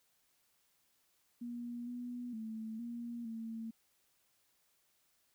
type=tone with pitch steps; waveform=sine; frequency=239.4 / 244.1 / 221 / 236.4 / 225.6 Hz; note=A#3 / B3 / A3 / A#3 / A3; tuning=+46 / -20 / +8 / +24 / +44 cents; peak=-40 dBFS; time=1.41-3.71 s; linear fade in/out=10 ms; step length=460 ms; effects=white hiss -75 dBFS RMS until 5.34 s